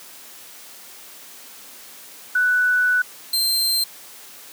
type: tone pair in turn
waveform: sine / sawtooth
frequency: 1486 / 4145 Hz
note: F#6 / C8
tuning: +7 / -17 cents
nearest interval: octave + tritone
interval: 1776 cents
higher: second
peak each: -15 dBFS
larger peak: neither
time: 2.35-3.02 / 3.33-3.84 s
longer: first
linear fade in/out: 5 ms
effects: white hiss -42 dBFS RMS until 4.52 s + high-pass 200 Hz 12 dB/octave